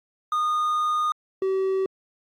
triangle tone pair in turn, 1227 / 382.4 Hz, D#6 / G4, -25 / -43 cents, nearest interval octave + minor sixth, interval 2018 cents, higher first, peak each -19 dBFS, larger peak neither, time 0.32-1.12 / 1.42-1.86 s, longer first, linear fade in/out 2 ms, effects AAC 64 kbps

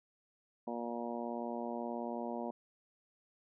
harmonic tone, 118.5 Hz, A#2, 29 cents sharp, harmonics 2 / 3 / 4 / 5 / 6 / 7 / 8, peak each -41 / -45 / -46 / -44 / -45 / -49 / -47 dBFS, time 0.67-2.51 s, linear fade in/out 5 ms, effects none

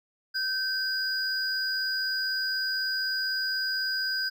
triangle tone pair together, 1545 / 4908 Hz, G6 / D#8, -26 / -25 cents, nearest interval octave + minor sixth, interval 2001 cents, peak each -28 / -28 dBFS, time 0.34-4.3 s, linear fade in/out 20 ms, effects none

